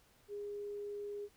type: tone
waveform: sine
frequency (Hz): 410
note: G#4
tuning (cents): -22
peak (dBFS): -40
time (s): 0.28-1.29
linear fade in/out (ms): 50
effects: pink hiss -68 dBFS RMS until 1.36 s